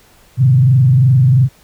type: tone with frequency modulation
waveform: sine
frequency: 129.2 Hz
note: C3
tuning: 21 cents flat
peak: -6 dBFS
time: 0.37-1.49 s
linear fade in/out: 50 ms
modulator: 22.9 Hz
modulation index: 0.66
effects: pink hiss -48 dBFS RMS until 1.63 s